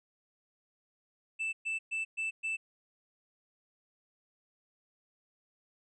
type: tone bursts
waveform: triangle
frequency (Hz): 2646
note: E7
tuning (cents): +6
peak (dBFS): -30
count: 5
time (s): 1.39-2.57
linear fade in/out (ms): 20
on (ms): 140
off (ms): 120
effects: resampled to 22050 Hz